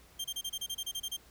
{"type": "tone bursts", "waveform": "sawtooth", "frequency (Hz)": 3175, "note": "G7", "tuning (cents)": 21, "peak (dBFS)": -31, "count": 12, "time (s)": [0.19, 1.169], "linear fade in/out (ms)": 10, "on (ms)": 55, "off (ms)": 29, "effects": ["added 60 Hz sine -63 dBFS peak until 1.3 s", "pink hiss -60 dBFS RMS until 1.3 s"]}